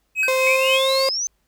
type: tone with tremolo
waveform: triangle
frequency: 2546 Hz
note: D#7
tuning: 39 cents sharp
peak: -15 dBFS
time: 0.15-0.8 s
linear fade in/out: 50 ms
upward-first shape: sine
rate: 3.7 Hz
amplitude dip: 70%
type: tone with exponential decay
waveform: square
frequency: 1547 Hz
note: G6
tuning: 23 cents flat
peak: -24 dBFS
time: 0.23-0.52 s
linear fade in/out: 1 ms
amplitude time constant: 62 ms
type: tone with pitch glide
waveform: 35% pulse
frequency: 522 to 534.5 Hz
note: C5 to C5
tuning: -4 to +37 cents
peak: -16 dBFS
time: 0.28-1.09 s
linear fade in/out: 2 ms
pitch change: +41 cents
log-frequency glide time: 0.39-0.95 s
type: exponential sweep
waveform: sine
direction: up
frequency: 2217 to 6270 Hz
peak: -21 dBFS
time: 0.47-1.27 s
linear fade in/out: 0 ms
effects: added 50 Hz sine -69 dBFS peak until 1.47 s + pink hiss -69 dBFS RMS until 1.47 s